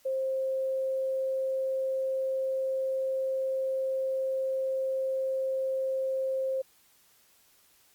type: tone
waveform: sine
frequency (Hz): 529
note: C5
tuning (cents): +19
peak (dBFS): -27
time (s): 0.05-6.62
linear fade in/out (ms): 10
effects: white hiss -63 dBFS RMS until 7.94 s + Opus 48 kbps